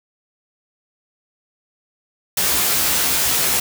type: noise with comb filter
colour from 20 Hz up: white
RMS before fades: -18 dBFS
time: 2.37-3.6 s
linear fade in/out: 5 ms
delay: 16 ms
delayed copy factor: +0.95
effects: none